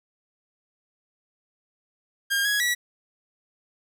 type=tone with pitch steps; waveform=sawtooth; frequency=1613 / 1667 / 1939 Hz; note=G6 / G#6 / B6; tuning=+49 / +6 / -32 cents; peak=-18 dBFS; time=2.3-2.75 s; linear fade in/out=20 ms; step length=150 ms; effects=none